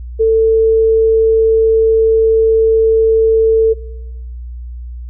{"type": "tone", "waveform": "sine", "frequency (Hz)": 445.9, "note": "A4", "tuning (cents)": 23, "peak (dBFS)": -7, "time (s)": [0.19, 3.74], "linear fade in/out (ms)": 20, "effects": ["noise-tail reverb RT60 1.0 s tail -20 dB re dry", "added 60 Hz sine -24 dBFS peak until 5.09 s"]}